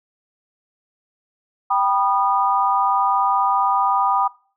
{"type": "chord", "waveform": "sine", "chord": "G augmented", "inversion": "none", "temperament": "just", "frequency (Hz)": [784, 980, 1225], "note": ["G5", "B5", "D#6"], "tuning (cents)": [0, -14, -27], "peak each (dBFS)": -20, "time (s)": [1.7, 4.28], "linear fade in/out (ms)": 10, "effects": ["noise-tail reverb RT60 0.4 s tail -20 dB re dry"]}